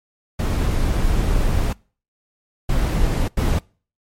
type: noise bursts at uneven times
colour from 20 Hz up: brown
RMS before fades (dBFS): -18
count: 3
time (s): 0.39-1.73 / 2.69-3.28 / 3.37-3.59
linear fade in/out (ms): 5
effects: noise-tail reverb RT60 0.4 s tail -25 dB re dry + MP3 64 kbps